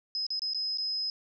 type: tone with dropouts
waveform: sine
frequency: 5080 Hz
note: D#8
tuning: 35 cents sharp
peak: -29 dBFS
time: 0.15-1.1 s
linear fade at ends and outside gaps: 1 ms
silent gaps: 0.266-0.304 / 0.394-0.419 / 0.535-0.546 / 0.774-0.783 s
effects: none